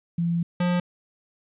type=tone pair in turn; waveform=sine / square; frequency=169.9 / 177.23 Hz; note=F3 / F3; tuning=-47 / +26 cents; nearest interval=minor second; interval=73 cents; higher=second; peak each=-21 dBFS; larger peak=neither; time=0.18-0.43 / 0.6-0.8 s; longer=first; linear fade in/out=5 ms; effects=resampled to 8000 Hz + 10-bit